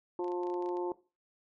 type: harmonic tone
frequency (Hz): 177.3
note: F3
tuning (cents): +26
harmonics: 2 / 3 / 4 / 5 / 6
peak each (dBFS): -32 / -43 / -48 / -40 / -50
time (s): 0.19-0.92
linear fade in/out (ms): 2
type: clicks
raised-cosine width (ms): 0.2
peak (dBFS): -39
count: 11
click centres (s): 0.244 / 0.281 / 0.319 / 0.434 / 0.47 / 0.5 / 0.541 / 0.624 / 0.66 / 0.69 / 0.77
effects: noise-tail reverb RT60 0.3 s tail -17 dB re dry